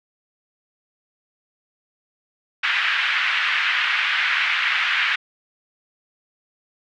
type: band-pass noise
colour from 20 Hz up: pink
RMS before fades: -21 dBFS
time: 2.63-5.16 s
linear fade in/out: 10 ms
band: 1500 to 2900 Hz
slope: 24 dB/octave
effects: none